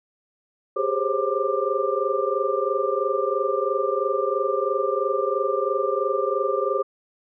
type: tone cluster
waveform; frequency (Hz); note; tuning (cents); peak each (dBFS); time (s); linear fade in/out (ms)
sine; 391.3 / 414.3 / 521 / 544 / 1189; G4 / G#4 / C5 / C#5 / D6; -3 / -4 / -7 / -33 / +21; -27; 0.76-6.83; 10
effects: none